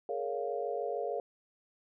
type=chord; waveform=sine; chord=Bb minor seventh; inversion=third; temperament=just; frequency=419.5 / 466.2 / 559.4 / 699.2 Hz; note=Ab4 / Bb4 / Db5 / F5; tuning=+17 / 0 / +16 / +2 cents; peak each=-38 / -37 / -38 / -38 dBFS; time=0.09-1.2 s; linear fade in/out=2 ms; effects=none